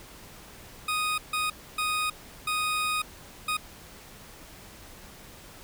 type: tone bursts at uneven times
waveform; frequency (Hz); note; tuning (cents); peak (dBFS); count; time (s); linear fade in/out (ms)
20% pulse; 1244.5; D#6; 0; -21; 5; 0.88-1.18 / 1.33-1.5 / 1.78-2.1 / 2.47-3.02 / 3.48-3.57; 5
effects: pink hiss -48 dBFS RMS until 5.63 s